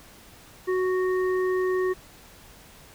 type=harmonic tone; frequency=370 Hz; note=F#4; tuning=in tune; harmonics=1 / 3 / 5; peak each=-22 / -34 / -35 dBFS; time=0.67-1.94 s; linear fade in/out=20 ms; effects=pink hiss -50 dBFS RMS until 2.94 s